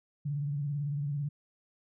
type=tone with vibrato; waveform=sine; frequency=144.1 Hz; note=D3; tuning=33 cents flat; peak=-30 dBFS; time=0.25-1.29 s; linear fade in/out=10 ms; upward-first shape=sine; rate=18 Hz; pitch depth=73 cents each way; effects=none